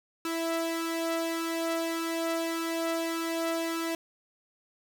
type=tone pair together; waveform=sawtooth; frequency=330.5 / 659.3 Hz; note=E4 / E5; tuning=+5 / 0 cents; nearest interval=octave; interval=1195 cents; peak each=-26 / -31 dBFS; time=0.25-3.95 s; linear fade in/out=2 ms; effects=10-bit